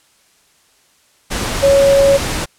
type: tone in noise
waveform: sine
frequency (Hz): 554.4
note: C#5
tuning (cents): 0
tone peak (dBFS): -7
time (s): 1.62-2.18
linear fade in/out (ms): 20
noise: pink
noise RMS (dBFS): -20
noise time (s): 1.3-2.46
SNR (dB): +10
effects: white hiss -54 dBFS RMS until 2.58 s + low-pass 10000 Hz 12 dB/octave